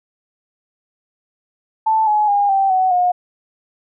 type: tone with pitch steps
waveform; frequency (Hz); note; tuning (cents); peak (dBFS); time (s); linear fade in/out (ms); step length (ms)
sine; 880 / 845.1 / 811.6 / 779.5 / 748.6 / 718.9; A5 / G#5 / G#5 / G5 / F#5 / F5; 0 / +30 / -40 / -10 / +20 / +50; -12; 1.86-3.12; 10; 210
effects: none